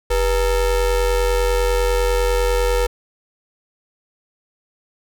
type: ring-modulated tone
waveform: square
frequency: 220 Hz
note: A3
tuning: in tune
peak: -13 dBFS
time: 0.1-2.87 s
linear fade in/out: 10 ms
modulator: 265 Hz
effects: none